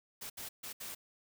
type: noise bursts at uneven times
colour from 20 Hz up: white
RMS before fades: -44 dBFS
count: 4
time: 0.21-0.3 / 0.37-0.49 / 0.63-0.73 / 0.8-0.95 s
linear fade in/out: 10 ms
effects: none